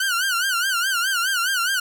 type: tone with vibrato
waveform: sawtooth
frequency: 1478 Hz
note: F#6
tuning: 2 cents flat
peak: -16 dBFS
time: 0-1.8 s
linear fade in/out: 5 ms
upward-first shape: sine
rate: 4.8 Hz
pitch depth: 140 cents each way
effects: none